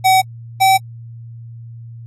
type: tone pair in turn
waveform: square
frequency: 757 / 768 Hz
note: F#5 / G5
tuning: +39 / -36 cents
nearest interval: unison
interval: 25 cents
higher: second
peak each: -9 dBFS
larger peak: neither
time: 0.04-0.22 / 0.6-0.78 s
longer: neither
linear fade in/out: 20 ms
effects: added 116 Hz sine -31 dBFS peak until 2.06 s + AAC 48 kbps